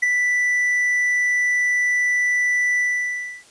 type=tone with ADSR envelope; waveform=triangle; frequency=1975.5 Hz; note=B6; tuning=in tune; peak=-11 dBFS; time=0.02-3.44 s; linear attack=12 ms; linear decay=11 ms; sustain=-4 dB; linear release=650 ms; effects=white hiss -50 dBFS RMS until 3.5 s + resampled to 22050 Hz